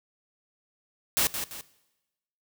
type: noise with echo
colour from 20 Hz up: white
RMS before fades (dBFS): -24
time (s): 1.17-1.27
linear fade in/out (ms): 0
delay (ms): 170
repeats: 2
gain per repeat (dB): -8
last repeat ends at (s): 1.61
effects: noise-tail reverb RT60 1.0 s tail -19 dB re dry